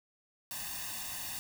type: noise with comb filter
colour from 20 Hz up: white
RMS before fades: -40 dBFS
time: 0.51-1.39 s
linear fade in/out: 0 ms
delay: 1.1 ms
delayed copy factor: +1
effects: none